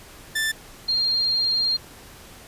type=tone pair in turn; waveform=sawtooth / sine; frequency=1768 / 4205 Hz; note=A6 / C8; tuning=+8 / +8 cents; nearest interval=octave + minor third; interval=1500 cents; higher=second; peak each=-18 / -19 dBFS; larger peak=first; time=0.35-0.52 / 0.88-1.77 s; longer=second; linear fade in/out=10 ms; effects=pink hiss -45 dBFS RMS until 2.47 s + resampled to 32000 Hz